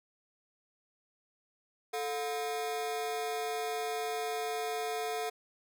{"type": "ring-modulated tone", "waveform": "40% pulse", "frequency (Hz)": 577, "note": "D5", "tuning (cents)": -31, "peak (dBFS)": -29, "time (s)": [1.93, 5.3], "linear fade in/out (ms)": 10, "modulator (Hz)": 138, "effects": []}